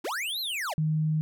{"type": "linear two-way sweep", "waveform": "square", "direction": "up then down", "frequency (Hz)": [224.3, 4247, 503], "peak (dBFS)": -30, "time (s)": [0.04, 0.74], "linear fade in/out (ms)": 10, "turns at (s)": 0.4}
{"type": "tone", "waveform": "sine", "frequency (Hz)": 155.56, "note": "D#3", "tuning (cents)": 0, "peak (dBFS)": -23, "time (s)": [0.78, 1.21], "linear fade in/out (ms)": 0}
{"effects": []}